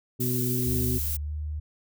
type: harmonic tone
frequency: 124.5 Hz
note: B2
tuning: 14 cents sharp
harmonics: 1 / 2 / 3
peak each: -28 / -30 / -33 dBFS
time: 0.19-0.99 s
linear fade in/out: 20 ms
type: noise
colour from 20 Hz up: violet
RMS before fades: -31 dBFS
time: 0.2-1.17 s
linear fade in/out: 10 ms
type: tone with pitch glide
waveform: sine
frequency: 73.42 to 75.62 Hz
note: D2 to D#2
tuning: 0 to -49 cents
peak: -29 dBFS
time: 0.66-1.6 s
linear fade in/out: 10 ms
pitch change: +51 cents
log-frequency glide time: 1.2-1.31 s
effects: none